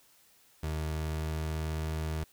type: tone with pitch glide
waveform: 30% pulse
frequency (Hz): 77.78 to 78.64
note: D#2 to D#2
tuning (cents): 0 to +19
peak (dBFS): -29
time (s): 0.63-2.24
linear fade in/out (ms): 5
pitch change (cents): +19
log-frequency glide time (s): 0.78-1.59
effects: white hiss -63 dBFS RMS until 2.32 s